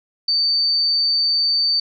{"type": "tone", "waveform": "sine", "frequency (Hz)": 4579, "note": "D8", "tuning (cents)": -45, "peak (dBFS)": -15, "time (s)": [0.28, 1.8], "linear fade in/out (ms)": 5, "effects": []}